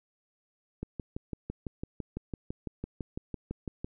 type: click train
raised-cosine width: 3 ms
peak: -22 dBFS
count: 19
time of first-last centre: 0.83-3.845 s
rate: 5.97 Hz
effects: none